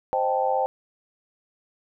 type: chord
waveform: sine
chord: A half-diminished seventh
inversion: first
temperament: equal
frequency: 523.3 / 622.3 / 784 / 880 Hz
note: C5 / Eb5 / G5 / A5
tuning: 0 / 0 / 0 / 0 cents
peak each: -25 / -30 / -24 / -28 dBFS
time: 0.13-0.66 s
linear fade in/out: 0 ms
effects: none